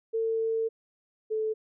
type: tone pair in turn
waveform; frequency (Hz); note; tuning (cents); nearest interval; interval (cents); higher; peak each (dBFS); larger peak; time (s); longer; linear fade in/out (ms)
sine; 449.5 / 436.2; A4 / A4; +37 / -15; minor second; 52; first; -25 / -26; first; 0.13-0.69 / 1.3-1.54; first; 20
effects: none